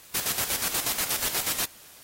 white noise with tremolo, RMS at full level -26 dBFS, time 0.14-1.66 s, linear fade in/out 10 ms, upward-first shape square, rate 8.3 Hz, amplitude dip 60%, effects white hiss -50 dBFS RMS until 2.03 s + AAC 48 kbps

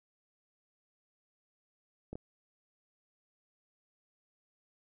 clicks, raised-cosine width 2 ms, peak -28 dBFS, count 2, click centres 2.13 / 2.155 s, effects none

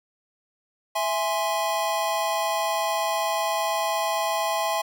square chord, E augmented, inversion none, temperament equal, 659.3 / 830.6 / 1046.5 Hz, E5 / G#5 / B#5, 0 / 0 / 0 cents, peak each -28 / -28 / -29 dBFS, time 0.95-4.82 s, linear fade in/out 10 ms, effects none

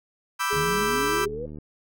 35% pulse chord, E minor seventh, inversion second, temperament equal, 987.8 / 1174.7 / 1318.5 / 1568 Hz, B5 / D6 / E6 / G6, 0 / 0 / 0 / 0 cents, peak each -28 dBFS, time 0.39-1.26 s, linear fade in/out 20 ms
sine tone, 415.3 Hz, G#4, in tune, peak -26 dBFS, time 0.5-1.32 s, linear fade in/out 20 ms
click train, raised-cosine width 3 ms, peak -27 dBFS, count 81, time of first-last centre 0.53-1.585 s, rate 75.8 Hz
sine exponential sweep, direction up, 144.1 to 511 Hz, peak -30 dBFS, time 0.56-1.46 s, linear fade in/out 5 ms
effects none

